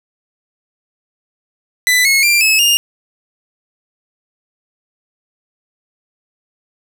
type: tone with pitch steps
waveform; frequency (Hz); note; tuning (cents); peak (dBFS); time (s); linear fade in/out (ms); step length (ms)
sawtooth; 1996 / 2177 / 2374 / 2588 / 2823; B6 / C#7 / D7 / E7 / F7; +18 / -32 / +18 / -32 / +18; -6; 1.87-2.77; 0; 180
effects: none